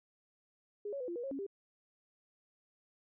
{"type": "tone with pitch steps", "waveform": "sine", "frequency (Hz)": [412.7, 557, 499.8, 345.3, 480.2, 543, 274.4, 396.4], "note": ["G#4", "C#5", "B4", "F4", "B4", "C#5", "C#4", "G4"], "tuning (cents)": [-11, 8, 21, -20, -49, -36, -17, 19], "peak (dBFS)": -37, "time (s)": [0.85, 1.466], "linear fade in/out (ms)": 5, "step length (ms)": 77, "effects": []}